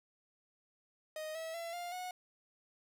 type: tone with pitch steps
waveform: 45% pulse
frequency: 622.3 / 647.6 / 673.9 / 701.3 / 729.9 Hz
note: D#5 / E5 / E5 / F5 / F#5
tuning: 0 / -31 / +38 / +7 / -24 cents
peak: -40 dBFS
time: 1.16-2.11 s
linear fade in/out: 2 ms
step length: 190 ms
effects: none